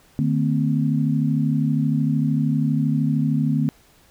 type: tone cluster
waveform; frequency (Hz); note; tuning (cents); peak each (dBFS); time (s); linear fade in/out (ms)
sine; 152.1 / 226 / 258.9; D#3 / A3 / C4; -39 / +47 / -18; -20 / -23 / -23; 0.19-3.69; 0
effects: pink hiss -55 dBFS RMS until 4.1 s